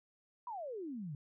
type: exponential sweep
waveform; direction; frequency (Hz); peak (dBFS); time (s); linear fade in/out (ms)
sine; down; 1017 to 136.4; -40; 0.47-1.15; 2
effects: none